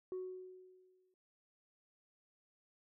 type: tone with exponential decay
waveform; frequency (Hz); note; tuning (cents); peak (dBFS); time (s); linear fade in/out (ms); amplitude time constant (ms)
sine; 370; F#4; 0; -36; 0.12-1.14; 1; 220
effects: tanh soft clip ceiling -37 dBFS